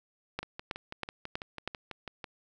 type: two click trains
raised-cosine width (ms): 0.3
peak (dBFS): -23 / -17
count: 12 / 5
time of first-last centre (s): 0.43-2.242 / 0.39-1.676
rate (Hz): 6.07 / 3.11
effects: none